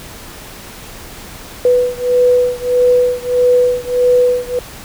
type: beating tone pair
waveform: sine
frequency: 493.9 / 495.5 Hz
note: B4 / B4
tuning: 0 / +6 cents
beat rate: 1.6 Hz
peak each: -12 / -13 dBFS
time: 1.65-4.59 s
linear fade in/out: 2 ms
effects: pink hiss -33 dBFS RMS until 4.84 s